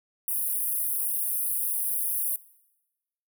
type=high-pass noise; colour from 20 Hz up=pink; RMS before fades=-28 dBFS; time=0.28-2.36 s; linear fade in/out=2 ms; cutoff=9500 Hz; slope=96 dB/octave; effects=noise-tail reverb RT60 1.0 s tail -21 dB re dry